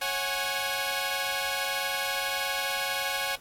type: chord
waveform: 10% pulse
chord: C# suspended fourth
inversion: none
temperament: equal with one note detuned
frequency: 549.6 / 740 / 830.6 Hz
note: C#5 / F#5 / G#5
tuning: -15 / 0 / 0 cents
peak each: -24 dBFS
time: 0.01-3.36 s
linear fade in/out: 10 ms
effects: pink hiss -54 dBFS RMS until 3.4 s + AAC 64 kbps